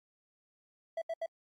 triangle tone bursts, 659.3 Hz, E5, in tune, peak -31 dBFS, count 3, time 0.97-1.261 s, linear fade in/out 5 ms, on 47 ms, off 75 ms, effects AAC 64 kbps

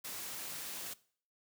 white noise, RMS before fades -43 dBFS, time 0.04-0.94 s, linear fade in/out 10 ms, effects noise-tail reverb RT60 0.5 s tail -20 dB re dry + high-pass 100 Hz 12 dB/octave

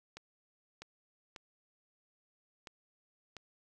clicks, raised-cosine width 0.2 ms, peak -29 dBFS, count 5, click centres 0.17 / 0.82 / 1.362 / 2.672 / 3.367 s, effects none

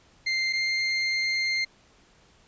30% pulse tone pair in turn, 2093 / 2103 Hz, C7 / C7, 0 / +8 cents, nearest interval unison, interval 8 cents, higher second, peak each -21 dBFS, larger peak neither, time 0.26-0.53 / 0.53-1.65 s, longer second, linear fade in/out 10 ms, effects pink hiss -59 dBFS RMS until 2.47 s + resampled to 16000 Hz

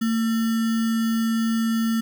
sine tone with sample-and-hold, 226.4 Hz, A3, 50 cents sharp, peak -19 dBFS, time 0.01-2.01 s, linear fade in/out 10 ms, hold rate 1575 Hz, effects none

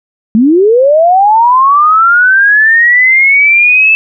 sine linear sweep, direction up, 207.7 to 2637 Hz, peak -3 dBFS, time 0.35-3.95 s, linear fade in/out 0 ms, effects none

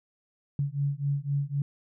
sine beating tone pair, 139.7 / 143.6 Hz, C#3 / D3, +14 / -39 cents, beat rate 3.9 Hz, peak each -29 / -29 dBFS, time 0.59-1.62 s, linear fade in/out 2 ms, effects none

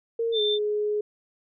sine tone with pitch glide, 459.9 to 419.3 Hz, A#4 to G#4, -23 to +17 cents, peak -23 dBFS, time 0.19-1.01 s, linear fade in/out 5 ms, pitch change -160 cents, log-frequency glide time 0.33-0.41 s
sine tone, 3565 Hz, A7, 22 cents sharp, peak -24 dBFS, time 0.32-0.59 s, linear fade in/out 50 ms
effects none

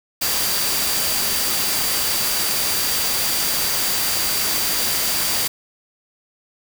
sine tone in noise, 4699 Hz, D8, in tune, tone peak -27 dBFS, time 0.21-5.48 s, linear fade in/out 10 ms, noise white, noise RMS -21 dBFS, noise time 0.21-5.48 s, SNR -9 dB, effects none

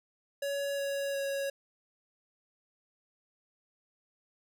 square tone with pitch steps, 562 / 557.8 / 553.6 Hz, C#5 / C#5 / C#5, +24 / +11 / -2 cents, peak -32 dBFS, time 0.42-1.5 s, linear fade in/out 5 ms, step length 360 ms, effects none

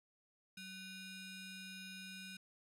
20% pulse ring-modulated tone, 1318.5 Hz, E6, in tune, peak -40 dBFS, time 0.57-2.37 s, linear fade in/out 5 ms, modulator 1130 Hz, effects low-pass 12000 Hz 12 dB/octave

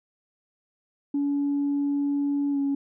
sine tone with pitch glide, 284.3 to 278.9 Hz, C#4 to C#4, +44 to +11 cents, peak -21 dBFS, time 1.14-2.75 s, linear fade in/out 5 ms, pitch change -33 cents, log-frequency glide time 2.51-2.58 s, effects tanh soft clip ceiling -19 dBFS

